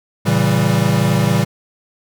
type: chord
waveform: square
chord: A# diminished seventh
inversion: none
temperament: equal with one note detuned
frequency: 114.14 / 138.59 / 164.81 / 196 Hz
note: A#2 / C#3 / E3 / G3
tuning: -36 / 0 / 0 / 0 cents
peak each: -19 dBFS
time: 0.25-1.45 s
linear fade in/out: 20 ms
effects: none